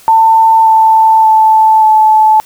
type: tone with pitch steps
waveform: sine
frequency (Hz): 894 / 885.3 / 876.6 / 868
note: A5 / A5 / A5 / A5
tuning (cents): +27 / +10 / -7 / -24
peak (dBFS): -3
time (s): 0.08-2.4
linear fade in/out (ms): 0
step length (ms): 580
effects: white hiss -40 dBFS RMS until 2.45 s